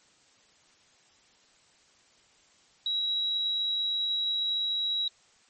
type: tone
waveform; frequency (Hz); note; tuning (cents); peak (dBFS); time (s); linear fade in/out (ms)
sine; 3873; B7; -35; -26; 2.86-5.08; 2
effects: white hiss -62 dBFS RMS until 5.49 s + MP3 32 kbps